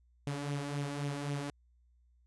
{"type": "tone with flanger", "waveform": "sawtooth", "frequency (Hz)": 143.1, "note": "D3", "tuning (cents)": -45, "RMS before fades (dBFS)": -37, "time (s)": [0.27, 1.5], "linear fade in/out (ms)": 0, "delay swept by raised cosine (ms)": [0.31, 3.51], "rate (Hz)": 3.8, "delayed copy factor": 0.5, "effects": ["added 60 Hz sine -64 dBFS peak until 2.26 s", "resampled to 24000 Hz"]}